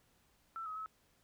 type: tone with pitch steps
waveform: sine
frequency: 1333 / 1269 / 1293 Hz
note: E6 / D#6 / E6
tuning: +19 / +34 / -34 cents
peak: -40 dBFS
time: 0.56-0.86 s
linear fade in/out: 0 ms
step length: 100 ms
effects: pink hiss -72 dBFS RMS until 1.23 s

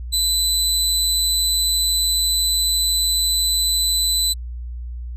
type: tone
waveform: 25% pulse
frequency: 4007 Hz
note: B7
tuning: 24 cents sharp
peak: -12 dBFS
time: 0.12-4.34 s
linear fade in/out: 20 ms
effects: added 60 Hz sine -27 dBFS peak until 5.16 s

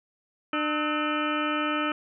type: harmonic tone with a mistuned harmonic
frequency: 300 Hz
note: D4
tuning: 37 cents sharp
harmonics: 1 / 2 / 3 / 4 / 5 / 6 / 7 / 8 / 9 / 10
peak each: -29 / -34 / -39 / -29 / -36 / -39 / -46 / -35 / -40 / -37 dBFS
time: 0.53-1.92 s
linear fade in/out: 2 ms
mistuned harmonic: 4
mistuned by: +120 cents
effects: none

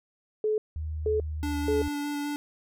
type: tone bursts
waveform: sine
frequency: 429.4 Hz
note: A4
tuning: 42 cents flat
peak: -23 dBFS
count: 3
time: 0.44-1.82 s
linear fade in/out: 2 ms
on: 140 ms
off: 480 ms
type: tone with pitch glide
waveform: sine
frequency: 77.78 to 76.98 Hz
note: D#2 to D#2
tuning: 0 to -18 cents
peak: -30 dBFS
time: 0.76-1.88 s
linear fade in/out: 0 ms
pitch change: -18 cents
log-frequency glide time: 0.93-1.12 s
type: tone with vibrato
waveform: square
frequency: 290.4 Hz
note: D4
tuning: 19 cents flat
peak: -30 dBFS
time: 1.43-2.36 s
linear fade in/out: 0 ms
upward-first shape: square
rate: 4.9 Hz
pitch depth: 9 cents each way
effects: none

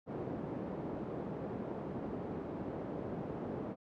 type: band-pass noise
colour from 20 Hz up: pink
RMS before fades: -41 dBFS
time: 0.06-3.76 s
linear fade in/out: 50 ms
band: 170 to 550 Hz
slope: 12 dB/octave
effects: none

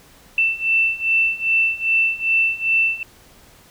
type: beating tone pair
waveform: sine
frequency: 2669 / 2671.5 Hz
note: E7 / E7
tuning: +21 / +22 cents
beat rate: 2.5 Hz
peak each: -20 / -18 dBFS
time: 0.38-3.03 s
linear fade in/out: 2 ms
effects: pink hiss -49 dBFS RMS until 3.7 s

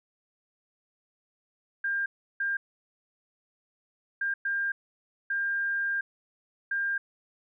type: tone bursts at uneven times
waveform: sine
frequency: 1600 Hz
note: G6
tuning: 35 cents sharp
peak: -26 dBFS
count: 6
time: 1.84-2.06 / 2.4-2.57 / 4.21-4.34 / 4.45-4.72 / 5.3-6.01 / 6.71-6.98 s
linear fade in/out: 5 ms
effects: none

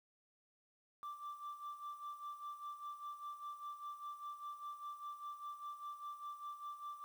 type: tone with tremolo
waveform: sine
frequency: 1174.7 Hz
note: D6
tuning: in tune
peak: -40 dBFS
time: 1.03-7.04 s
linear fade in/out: 0 ms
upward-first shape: sine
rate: 5 Hz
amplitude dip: 75%
effects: tanh soft clip ceiling -42 dBFS + 11-bit

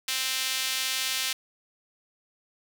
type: tone with high-pass filter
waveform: sawtooth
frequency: 261.6 Hz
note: C4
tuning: in tune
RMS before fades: -29 dBFS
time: 0.08-1.33 s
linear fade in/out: 5 ms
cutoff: 3000 Hz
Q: 1.1
effects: none

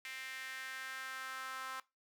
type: tone with high-pass filter sweep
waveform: sawtooth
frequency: 262.5 Hz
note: C4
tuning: 6 cents sharp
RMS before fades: -45 dBFS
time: 0.05-1.8 s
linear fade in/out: 0 ms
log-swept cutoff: 2100 to 1200 Hz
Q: 3.3
effects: noise-tail reverb RT60 0.2 s tail -18 dB re dry

